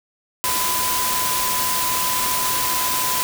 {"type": "tone in noise", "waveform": "sine", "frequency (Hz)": 1006, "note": "B5", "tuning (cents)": 32, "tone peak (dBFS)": -24, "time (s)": [0.44, 3.23], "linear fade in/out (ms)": 0, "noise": "white", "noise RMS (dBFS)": -22, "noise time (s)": [0.44, 3.23], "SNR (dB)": -5, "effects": []}